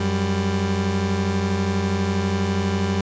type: tone pair together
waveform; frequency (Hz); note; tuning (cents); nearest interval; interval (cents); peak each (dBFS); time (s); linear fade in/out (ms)
30% pulse; 92.5 / 197.31; F#2 / G3; 0 / +12; octave + minor second; 1312; -20; 0-3.01; 5
effects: resampled to 16000 Hz